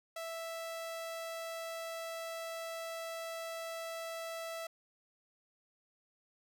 sawtooth tone, 659.3 Hz, E5, in tune, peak -36 dBFS, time 0.16-4.67 s, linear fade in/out 5 ms, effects none

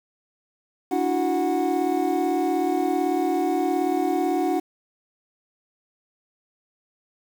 triangle tone cluster, 290.5 / 328 / 366.5 / 737 Hz, D4 / E4 / F#4 / F#5, -19 / -9 / -16 / -7 cents, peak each -24 dBFS, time 0.91-4.6 s, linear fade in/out 10 ms, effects 7-bit

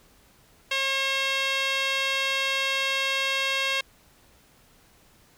sawtooth tone with band-pass filter, 540 Hz, C#5, 45 cents flat, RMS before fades -26 dBFS, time 0.71-3.81 s, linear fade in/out 5 ms, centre 2900 Hz, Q 1.9, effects pink hiss -58 dBFS RMS until 5.37 s

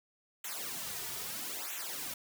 white noise with flanger, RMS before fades -40 dBFS, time 0.44-2.14 s, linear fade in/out 5 ms, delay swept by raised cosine 0.2 to 3.8 ms, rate 0.77 Hz, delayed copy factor -1, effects none

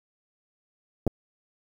clicks, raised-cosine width 2 ms, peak -12 dBFS, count 2, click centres 1.067 / 1.076 s, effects 8-bit

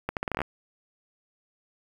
accelerating click train, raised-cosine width 0.5 ms, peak -13 dBFS, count 10, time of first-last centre 0.09-0.417 s, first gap 78 ms, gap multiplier 0.79, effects 7-bit

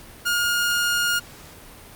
sawtooth tone, 1423 Hz, F6, 32 cents sharp, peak -16 dBFS, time 0.25-1.2 s, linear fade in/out 20 ms, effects pink hiss -44 dBFS RMS until 1.95 s + Opus 48 kbps

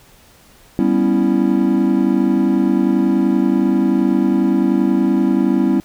triangle chord, C# half-diminished seventh, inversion second, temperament equal, 196 / 246.9 / 277.2 / 329.6 Hz, G3 / B3 / C#4 / E4, 0 / 0 / 0 / 0 cents, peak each -16 dBFS, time 0.79-5.8 s, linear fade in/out 0 ms, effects pink hiss -48 dBFS RMS until 5.84 s

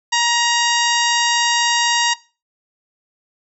harmonic tone, 944 Hz, A#5, 22 cents sharp, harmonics 1 / 2 / 3 / 4 / 5 / 6 / 7 / 8, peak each -18 / -21 / -23 / -24 / -25 / -26 / -26 / -27 dBFS, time 0.12-2.14 s, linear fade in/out 10 ms, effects noise-tail reverb RT60 0.3 s tail -18 dB re dry

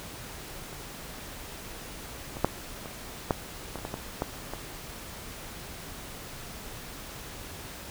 clicks, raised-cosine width 1 ms, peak -27 / -24 / -7 / -23 / -9 / -21 / -27 / -18 / -18 / -13 / -20 dBFS, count 11, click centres 0.729 / 2.369 / 2.446 / 2.858 / 3.308 / 3.757 / 3.788 / 3.851 / 3.941 / 4.221 / 4.536 s, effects pink hiss -42 dBFS RMS until 7.9 s

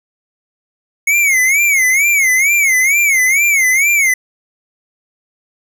square tone with vibrato, 2185 Hz, C#7, 26 cents flat, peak -10 dBFS, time 1.07-4.14 s, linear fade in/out 5 ms, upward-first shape sine, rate 2.2 Hz, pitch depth 150 cents each way, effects none

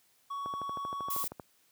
triangle tone, 1119 Hz, C#6, 16 cents sharp, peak -33 dBFS, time 0.3-1.24 s, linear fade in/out 10 ms
click train, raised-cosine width 1 ms, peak -27 dBFS, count 13, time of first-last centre 0.46-1.397 s, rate 12.8 Hz
violet noise, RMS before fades -35 dBFS, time 1.1-1.28 s, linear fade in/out 5 ms
effects white hiss -68 dBFS RMS until 1.71 s + high-pass 80 Hz 12 dB/octave

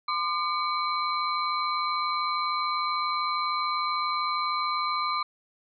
sine tone cluster, 1028 / 1201 / 2254 / 4074 Hz, C6 / D6 / C#7 / C8, -31 / +38 / +28 / -47 cents, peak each -32 / -27 / -36 / -34 dBFS, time 0.08-5.23 s, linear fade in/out 5 ms, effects none

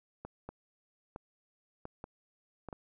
clicks, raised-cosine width 1 ms, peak -28 dBFS, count 7, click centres 0.25 / 0.49 / 1.161 / 1.854 / 2.041 / 2.687 / 2.728 s, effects none

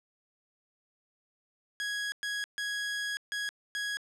sawtooth tone bursts at uneven times, 1661.2 Hz, G#6, in tune, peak -28 dBFS, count 5, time 1.8-2.12 / 2.23-2.44 / 2.58-3.17 / 3.32-3.49 / 3.75-3.97 s, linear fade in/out 0 ms, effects low-pass 8000 Hz 12 dB/octave

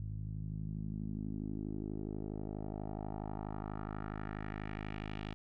10% pulse tone with low-pass filter sweep, 52.2 Hz, G#1, 10 cents sharp, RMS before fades -41 dBFS, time 0-5.34 s, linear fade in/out 0 ms, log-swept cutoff 110 to 3200 Hz, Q 2.1, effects none

